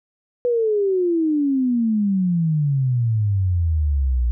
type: exponential sweep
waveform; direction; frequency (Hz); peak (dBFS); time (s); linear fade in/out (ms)
sine; down; 493.9 to 58; -16; 0.45-4.31; 0
effects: none